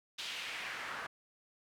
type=noise with band-pass filter sweep; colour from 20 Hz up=pink; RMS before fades=-42 dBFS; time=0.18-1.07 s; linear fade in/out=10 ms; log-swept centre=3500 to 1300 Hz; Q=1.9; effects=none